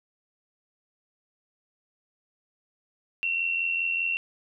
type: tone pair together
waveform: sine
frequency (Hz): 2648 / 2733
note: E7 / F7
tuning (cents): +7 / -38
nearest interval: minor second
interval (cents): 55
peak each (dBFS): -33 / -25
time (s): 3.23-4.17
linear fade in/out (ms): 0
effects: none